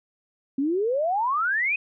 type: exponential sweep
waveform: sine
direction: up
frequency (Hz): 261.6 to 2567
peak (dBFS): -21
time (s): 0.58-1.76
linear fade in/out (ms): 5
effects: none